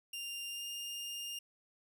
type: tone with pitch glide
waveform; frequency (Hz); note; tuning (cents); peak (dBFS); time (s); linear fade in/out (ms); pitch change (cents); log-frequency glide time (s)
sawtooth; 2794 to 2815; F7 to F7; 0 to +13; -37; 0.13-1.39; 5; +13; 0.48-0.67
effects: none